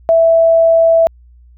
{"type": "tone", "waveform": "sine", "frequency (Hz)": 659.3, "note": "E5", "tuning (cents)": 0, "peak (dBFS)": -6, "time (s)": [0.09, 1.07], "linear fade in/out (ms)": 0, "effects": ["added 60 Hz sine -40 dBFS peak until 1.57 s"]}